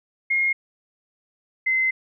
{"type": "tone pair in turn", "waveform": "sine", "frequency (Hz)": [2142, 2060], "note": ["C7", "C7"], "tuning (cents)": [40, -28], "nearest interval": "minor second", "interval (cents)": 68, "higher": "first", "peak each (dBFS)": -18, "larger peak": "neither", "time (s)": [[0.3, 0.53], [1.66, 1.91]], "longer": "second", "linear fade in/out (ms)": 10, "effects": []}